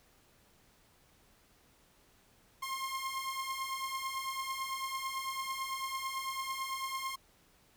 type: beating tone pair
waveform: sawtooth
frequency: 1059 / 1068 Hz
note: C6 / C6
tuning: +21 / +35 cents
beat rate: 9 Hz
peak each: -37 / -34 dBFS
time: 2.62-7.16 s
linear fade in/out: 10 ms
effects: pink hiss -66 dBFS RMS until 7.76 s